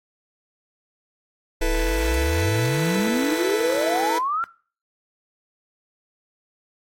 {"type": "exponential sweep", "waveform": "sine", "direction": "up", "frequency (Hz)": [30.43, 1396.9], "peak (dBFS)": -21, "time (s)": [1.61, 4.44], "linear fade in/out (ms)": 0}
{"type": "chord", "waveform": "sawtooth", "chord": "E suspended fourth", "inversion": "none", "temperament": "just", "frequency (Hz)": [329.6, 439.5, 494.4], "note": ["E4", "A4", "B4"], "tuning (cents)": [0, -2, 2], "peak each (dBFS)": [-23, -24, -22], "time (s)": [1.61, 4.19], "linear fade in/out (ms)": 10}
{"effects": ["noise-tail reverb RT60 0.4 s tail -20 dB re dry", "AAC 48 kbps"]}